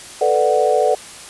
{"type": "chord", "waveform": "sine", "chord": "B minor seventh", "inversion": "third", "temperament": "equal", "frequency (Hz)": [440, 493.9, 587.3, 740], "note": ["A4", "B4", "D5", "F#5"], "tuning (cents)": [0, 0, 0, 0], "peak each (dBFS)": -18, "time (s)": [0.21, 0.95], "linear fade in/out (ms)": 5, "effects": ["white hiss -36 dBFS RMS until 1.29 s", "resampled to 24000 Hz"]}